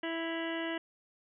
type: harmonic tone with a mistuned harmonic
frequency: 329.6 Hz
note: E4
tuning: in tune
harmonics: 1 / 2 / 3 / 4 / 5 / 6 / 7 / 8 / 9 / 10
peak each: -36 / -40 / -45 / -50 / -43 / -42 / -52 / -50 / -45 / -54 dBFS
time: 0.03-0.78 s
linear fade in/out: 5 ms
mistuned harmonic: 8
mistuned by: +82 cents
effects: none